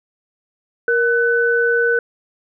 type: tone pair together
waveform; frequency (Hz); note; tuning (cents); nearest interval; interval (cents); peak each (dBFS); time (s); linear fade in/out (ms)
sine; 469.7 / 1500; A#4 / F#6; +13 / +23; octave + minor sixth; 2010; -16; 0.88-1.99; 2
effects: none